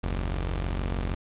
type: tone pair together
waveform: sawtooth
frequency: 46.45 / 77.78 Hz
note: F#1 / D#2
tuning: +7 / 0 cents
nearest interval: major sixth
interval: 893 cents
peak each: -24 / -30 dBFS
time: 0.03-1.15 s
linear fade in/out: 10 ms
effects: resampled to 8000 Hz + 8-bit